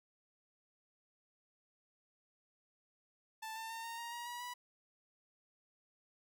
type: tone with pitch steps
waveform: sawtooth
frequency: 882 / 895.3 / 908.9 / 922.6 / 936.6 / 950.8 / 965.2 / 979.8 Hz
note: A5 / A5 / A#5 / A#5 / A#5 / A#5 / B5 / B5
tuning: +4 / +30 / -44 / -18 / +8 / +34 / -40 / -14 cents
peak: -39 dBFS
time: 3.42-4.54 s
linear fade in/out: 10 ms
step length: 140 ms
effects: none